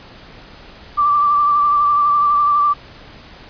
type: tone with vibrato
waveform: sine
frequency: 1171 Hz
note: D6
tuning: 5 cents flat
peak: -11 dBFS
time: 0.97-2.74 s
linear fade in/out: 20 ms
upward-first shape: sine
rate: 12 Hz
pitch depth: 27 cents each way
effects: pink hiss -40 dBFS RMS until 3.49 s + resampled to 11025 Hz